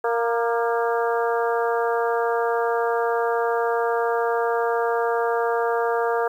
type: harmonic tone with a mistuned harmonic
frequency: 232.8 Hz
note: A#3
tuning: 2 cents flat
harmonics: 2 / 3 / 4 / 5 / 6 / 7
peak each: -22 / -26 / -28 / -30 / -32 / -33 dBFS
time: 0.04-6.28 s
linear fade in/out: 5 ms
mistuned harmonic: 5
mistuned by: +36 cents
effects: 9-bit